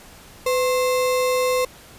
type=tone with sample-and-hold; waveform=sine; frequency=505 Hz; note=B4; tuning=39 cents sharp; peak=-17 dBFS; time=0.46-1.65 s; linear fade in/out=5 ms; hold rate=1575 Hz; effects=pink hiss -45 dBFS RMS until 1.98 s + resampled to 32000 Hz